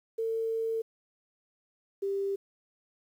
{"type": "tone pair in turn", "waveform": "sine", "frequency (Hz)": [450.6, 394.7], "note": ["A4", "G4"], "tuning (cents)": [41, 12], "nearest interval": "major second", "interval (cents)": 229, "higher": "first", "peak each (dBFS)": -28, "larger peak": "neither", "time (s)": [[0.18, 0.82], [2.02, 2.36]], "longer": "first", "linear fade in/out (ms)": 10, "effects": ["10-bit"]}